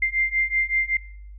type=beating tone pair; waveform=sine; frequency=2093 / 2098.3 Hz; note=C7 / C7; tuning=0 / +4 cents; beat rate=5.3 Hz; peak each=-23 dBFS; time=0.02-0.97 s; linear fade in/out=5 ms; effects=noise-tail reverb RT60 0.6 s tail -19 dB re dry + added 50 Hz sine -38 dBFS peak until 1.38 s